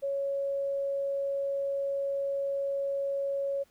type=tone; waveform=sine; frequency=555 Hz; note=C#5; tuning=2 cents sharp; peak=-28 dBFS; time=0.02-3.64 s; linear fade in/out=20 ms; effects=pink hiss -66 dBFS RMS until 3.7 s